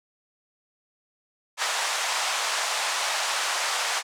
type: band-pass noise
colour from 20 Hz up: pink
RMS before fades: -27 dBFS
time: 1.57-4.03 s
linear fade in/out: 50 ms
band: 710 to 8600 Hz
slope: 24 dB/octave
effects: none